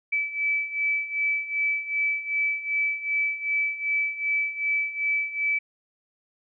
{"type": "beating tone pair", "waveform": "sine", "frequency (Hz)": [2304, 2306.6], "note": ["D7", "D7"], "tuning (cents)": [-34, -32], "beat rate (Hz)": 2.6, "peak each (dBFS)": [-29, -25], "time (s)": [0.12, 5.59], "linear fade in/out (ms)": 10, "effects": []}